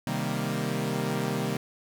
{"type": "chord", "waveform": "sawtooth", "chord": "C minor seventh", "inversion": "none", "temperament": "equal", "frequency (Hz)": [130.81, 155.56, 196, 233.1], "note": ["C3", "Eb3", "G3", "Bb3"], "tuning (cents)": [0, 0, 0, 0], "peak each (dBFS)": -29, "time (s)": [0.07, 1.57], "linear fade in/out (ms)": 2, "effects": []}